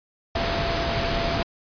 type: tone in noise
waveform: sine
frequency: 676 Hz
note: E5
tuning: 43 cents sharp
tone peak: -28 dBFS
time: 0.35-1.43 s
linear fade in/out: 5 ms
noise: pink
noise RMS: -25 dBFS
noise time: 0.35-1.43 s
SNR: -6 dB
effects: resampled to 11025 Hz